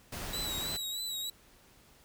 pink noise, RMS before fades -40 dBFS, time 0.12-0.77 s, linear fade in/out 5 ms
sawtooth tone with vibrato, 3895 Hz, B7, 25 cents flat, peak -32 dBFS, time 0.33-1.3 s, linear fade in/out 5 ms, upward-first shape sine, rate 3.2 Hz, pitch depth 52 cents each way
effects pink hiss -61 dBFS RMS until 2.04 s

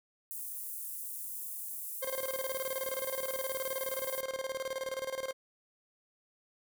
pink high-pass noise, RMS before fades -41 dBFS, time 0.31-4.21 s, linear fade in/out 0 ms, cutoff 10000 Hz, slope 24 dB/octave
40% pulse tone with tremolo, 529 Hz, C5, 19 cents sharp, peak -32 dBFS, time 2.02-5.33 s, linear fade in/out 10 ms, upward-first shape square, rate 19 Hz, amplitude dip 75%
effects none

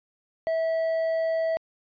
triangle tone with hard clipping, 651 Hz, E5, 22 cents flat, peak -24 dBFS, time 0.47-1.57 s, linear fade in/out 0 ms, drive 7 dB, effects resampled to 11025 Hz

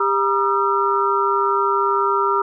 sine tone cluster, 398.4 / 953 / 1211 / 1349 Hz, G4 / A#5 / D#6 / E6, +28 / +38 / -47 / +40 cents, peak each -21 dBFS, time 0-2.42 s, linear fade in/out 5 ms, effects none

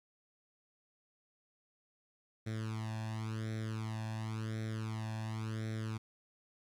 sawtooth tone with flanger, 110.2 Hz, A2, 3 cents sharp, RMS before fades -39 dBFS, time 2.46-5.98 s, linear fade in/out 10 ms, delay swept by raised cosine 0.52 to 1.17 ms, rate 0.93 Hz, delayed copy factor +0.85, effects low-pass 8000 Hz 12 dB/octave + 12-bit

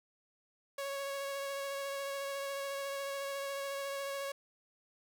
sawtooth tone with vibrato, 554.4 Hz, C#5, in tune, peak -33 dBFS, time 0.78-4.32 s, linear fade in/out 5 ms, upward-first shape sine, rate 14 Hz, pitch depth 14 cents each way, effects none

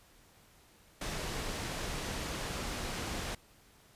pink low-pass noise, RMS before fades -38 dBFS, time 1.01-3.35 s, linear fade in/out 5 ms, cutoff 8300 Hz, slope 12 dB/octave, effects pink hiss -62 dBFS RMS until 3.95 s + resampled to 32000 Hz

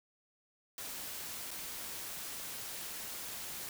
white noise with dropouts, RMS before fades -43 dBFS, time 0.78-3.69 s, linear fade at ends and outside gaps 1 ms, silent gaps 1.507-1.513 s, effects none

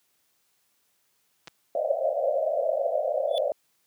clicks, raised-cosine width 0.2 ms, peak -24 dBFS, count 2, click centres 1.474 / 1.48 s
white band-pass noise, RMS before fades -26 dBFS, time 1.75-3.52 s, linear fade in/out 2 ms, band 520 to 680 Hz, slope 96 dB/octave
triangle tone with exponential growth, 3458 Hz, A7, 31 cents flat, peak -25 dBFS, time 3.28-3.38 s, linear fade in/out 0 ms, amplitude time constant 21 ms
effects white hiss -70 dBFS RMS until 3.86 s + high-pass 80 Hz 12 dB/octave

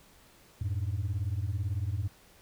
sine beating tone pair, 89.5 / 107.5 Hz, F2 / A2, +43 / -40 cents, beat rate 18 Hz, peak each -30 dBFS, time 0.61-2.08 s, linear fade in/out 5 ms, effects tanh soft clip ceiling -26 dBFS + pink hiss -59 dBFS RMS until 2.41 s

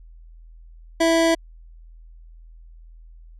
square tone pair together, 329.6 / 659.3 Hz, E4 / E5, 0 / 0 cents, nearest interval octave, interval 1200 cents, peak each -19 dBFS, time 1-1.35 s, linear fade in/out 10 ms, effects added 41 Hz sine -42 dBFS peak until 3.39 s + low-pass 9000 Hz 12 dB/octave

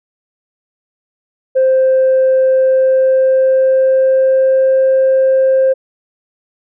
sine tone with pitch glide, 523.3 to 528.2 Hz, C5 to C5, 0 to +16 cents, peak -6 dBFS, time 1.55-5.74 s, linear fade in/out 20 ms, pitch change +16 cents, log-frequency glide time 2.46-4.79 s, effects tanh soft clip ceiling -5 dBFS

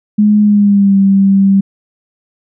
sine tone with pitch glide, 209.6 to 195.56 Hz, G#3 to G3, +16 to -4 cents, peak -5 dBFS, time 0.18-1.61 s, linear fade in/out 10 ms, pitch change -120 cents, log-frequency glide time 0.41-0.97 s, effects none

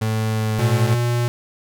35% pulse tone with pitch glide, 110 to 108.86 Hz, A2 to A2, 0 to -18 cents, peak -17 dBFS, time 0.01-0.95 s, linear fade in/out 10 ms, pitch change -18 cents, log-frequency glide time 0.31-0.54 s
square tone, 120 Hz, B2, 49 cents flat, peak -18 dBFS, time 0.59-1.28 s, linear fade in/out 0 ms
effects none

